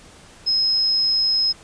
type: tone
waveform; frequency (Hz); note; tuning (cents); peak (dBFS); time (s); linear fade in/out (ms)
sine; 5130; E8; -48; -16; 0.46-1.53; 20
effects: pink hiss -46 dBFS RMS until 1.63 s + resampled to 22050 Hz